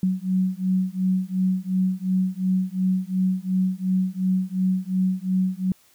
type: beating tone pair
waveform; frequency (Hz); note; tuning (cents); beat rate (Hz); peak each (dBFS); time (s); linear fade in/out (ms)
sine; 185 / 187.8; F#3 / F#3; 0 / +26; 2.8; -23; 0.03-5.72; 2
effects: white hiss -58 dBFS RMS until 5.94 s